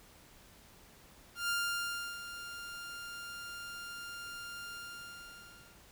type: tone with ADSR envelope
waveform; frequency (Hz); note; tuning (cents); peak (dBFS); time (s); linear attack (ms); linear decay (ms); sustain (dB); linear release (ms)
sawtooth; 1399; F6; +3; -27; 1.35-5.81; 140; 690; -12; 1100
effects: pink hiss -59 dBFS RMS until 5.91 s